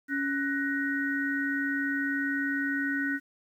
sine tone cluster, 279.8 / 1487 / 1879 Hz, C#4 / F#6 / A#6, +16 / +8 / +13 cents, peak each -30 / -31 / -33 dBFS, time 0.08-3.2 s, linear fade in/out 50 ms, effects 10-bit

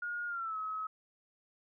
sine tone with pitch glide, 1430 to 1281.4 Hz, F6 to E6, +41 to -49 cents, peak -35 dBFS, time 0.02-0.87 s, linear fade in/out 5 ms, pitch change -190 cents, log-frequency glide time 0.27-0.57 s, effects none

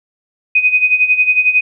sine tone with tremolo, 2500 Hz, D#7, 8 cents sharp, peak -6 dBFS, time 0.55-1.61 s, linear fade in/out 5 ms, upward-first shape sine, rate 11 Hz, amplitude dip 75%, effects none

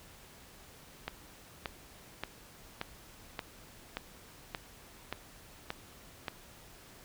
click train, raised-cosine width 0.3 ms, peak -19 dBFS, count 10, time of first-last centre 1.08-6.282 s, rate 1.73 Hz, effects pink hiss -55 dBFS RMS until 7.04 s

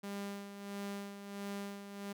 sawtooth tone with tremolo, 200.5 Hz, G3, 39 cents sharp, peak -35 dBFS, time 0.03-2.13 s, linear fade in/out 10 ms, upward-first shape sine, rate 1.5 Hz, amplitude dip 60%, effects none

